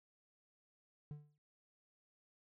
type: tone with exponential decay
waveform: triangle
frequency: 148.1 Hz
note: D3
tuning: 15 cents sharp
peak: -40 dBFS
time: 1.11-1.38 s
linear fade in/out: 0 ms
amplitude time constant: 57 ms
effects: none